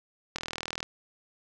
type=click train; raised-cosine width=0.2 ms; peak=-15 dBFS; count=20; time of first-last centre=0.36-0.829 s; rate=40.5 Hz; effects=none